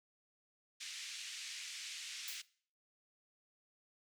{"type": "band-pass noise", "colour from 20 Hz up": "pink", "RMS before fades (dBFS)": -47, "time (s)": [0.8, 2.42], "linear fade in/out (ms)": 10, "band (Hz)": [2200, 7700], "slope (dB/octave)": 24}
{"type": "noise with exponential decay", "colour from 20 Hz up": "blue", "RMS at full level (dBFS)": -42, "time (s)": [2.28, 2.47], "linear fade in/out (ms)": 0, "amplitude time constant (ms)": 41}
{"effects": ["noise-tail reverb RT60 0.5 s tail -21 dB re dry"]}